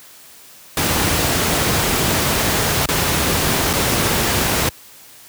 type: noise with dropouts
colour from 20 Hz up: pink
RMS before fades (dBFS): -17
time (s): 0.77-4.69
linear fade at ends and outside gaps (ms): 2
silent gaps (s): 2.858-2.887 / 3.731-3.735
effects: white hiss -43 dBFS RMS until 5.28 s + high-pass 60 Hz 12 dB/octave